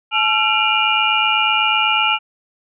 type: tone cluster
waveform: sine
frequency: 862 / 1357 / 2402 / 2782 / 2890 Hz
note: A5 / E6 / D7 / F7 / F#7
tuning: -36 / +50 / +38 / -7 / -41 cents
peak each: -20 dBFS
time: 0.11-2.19 s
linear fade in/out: 50 ms
effects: none